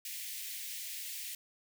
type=high-pass noise; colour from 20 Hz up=white; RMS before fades=-42 dBFS; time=0.05-1.35 s; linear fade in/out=2 ms; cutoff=1900 Hz; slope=48 dB/octave; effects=none